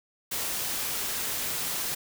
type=noise; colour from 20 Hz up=white; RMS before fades=-31 dBFS; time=0.31-1.95 s; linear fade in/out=10 ms; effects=none